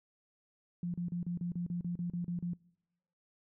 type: tone bursts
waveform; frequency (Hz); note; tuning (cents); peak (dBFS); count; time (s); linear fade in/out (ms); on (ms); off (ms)
sine; 174.61; F3; 0; -33; 12; 0.83-2.535; 2; 110; 35
effects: noise-tail reverb RT60 0.9 s tail -26 dB re dry

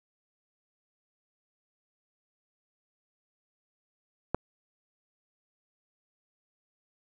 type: click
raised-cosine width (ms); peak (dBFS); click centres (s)
1; -12; 4.346
effects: none

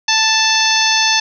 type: harmonic tone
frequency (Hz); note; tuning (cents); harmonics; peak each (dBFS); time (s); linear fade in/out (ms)
881; A5; +2; 1 / 2 / 3 / 4 / 5 / 6 / 7; -19 / -19 / -19 / -19 / -19 / -19 / -19; 0.08-1.2; 5
effects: none

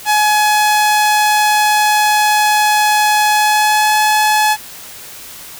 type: tone with pitch glide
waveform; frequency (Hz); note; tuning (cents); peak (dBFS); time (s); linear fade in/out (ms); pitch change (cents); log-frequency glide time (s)
sawtooth; 845 to 852.8; G#5 to G#5; +30 to +46; -6; 0.05-4.57; 50; +16; 3.3-3.96
effects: white hiss -33 dBFS RMS until 5.59 s

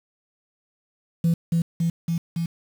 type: tone with echo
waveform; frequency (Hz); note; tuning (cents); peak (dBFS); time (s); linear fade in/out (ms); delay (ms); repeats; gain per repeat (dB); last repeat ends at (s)
sine; 167.4; E3; +27; -14; 1.24-1.34; 5; 280; 4; -2; 2.46
effects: tanh soft clip ceiling -15 dBFS + 7-bit

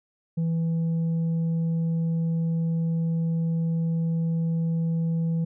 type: tone with tanh clipping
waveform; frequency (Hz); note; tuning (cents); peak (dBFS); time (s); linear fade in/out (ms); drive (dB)
sine; 164.81; E3; 0; -23; 0.37-5.45; 10; 3
effects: none

